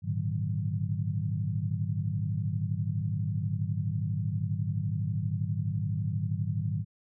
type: tone cluster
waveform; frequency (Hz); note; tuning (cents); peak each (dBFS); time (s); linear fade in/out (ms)
sine; 103.1 / 115.3 / 142 / 153.1 / 186.1; G#2 / A#2 / C#3 / D#3 / F#3; -12 / -19 / +42 / -28 / +10; -31 / -35 / -39 / -33 / -38; 0.02-6.85; 50
effects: none